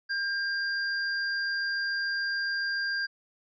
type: tone pair together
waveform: sine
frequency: 1600 / 4767 Hz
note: G6 / D8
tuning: +35 / +25 cents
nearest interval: octave + perfect fifth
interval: 1890 cents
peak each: -28 / -35 dBFS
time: 0.09-3.07 s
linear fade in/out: 20 ms
effects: none